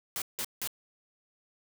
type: noise bursts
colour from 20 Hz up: white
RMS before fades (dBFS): -34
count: 3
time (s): 0.16-0.674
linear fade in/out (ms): 0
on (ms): 58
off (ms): 170
effects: none